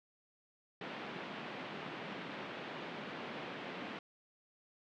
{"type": "band-pass noise", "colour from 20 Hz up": "pink", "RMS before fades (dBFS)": -45, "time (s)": [0.81, 3.99], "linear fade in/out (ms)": 2, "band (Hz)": [170, 3300], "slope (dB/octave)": 24, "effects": []}